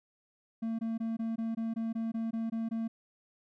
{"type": "tone bursts", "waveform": "triangle", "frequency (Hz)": 226.2, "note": "A3", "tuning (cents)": 48, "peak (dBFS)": -29, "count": 12, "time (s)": [0.62, 2.88], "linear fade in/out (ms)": 10, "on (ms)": 170, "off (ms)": 20, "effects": []}